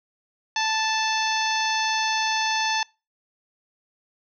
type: harmonic tone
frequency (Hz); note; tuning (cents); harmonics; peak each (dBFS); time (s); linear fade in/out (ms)
879; A5; -2; 1 / 2 / 3 / 4 / 5 / 6 / 7; -25 / -28 / -30 / -31 / -32 / -33 / -33; 0.56-2.83; 2
effects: noise-tail reverb RT60 0.3 s tail -26 dB re dry